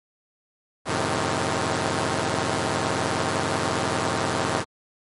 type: chord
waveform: 5% pulse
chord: F# diminished seventh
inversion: none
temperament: equal with one note detuned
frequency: 90.54 / 110 / 130.81 / 155.56 Hz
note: F#2 / A2 / C3 / Eb3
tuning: -37 / 0 / 0 / 0 cents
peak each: -17 dBFS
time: 0.85-4.65 s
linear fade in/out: 50 ms
effects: MP3 48 kbps